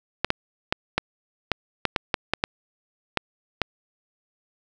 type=clicks; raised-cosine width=0.3 ms; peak=-4 dBFS; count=12; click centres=0.246 / 0.304 / 0.725 / 0.98 / 1.517 / 1.853 / 1.962 / 2.142 / 2.336 / 2.439 / 3.173 / 3.617 s; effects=none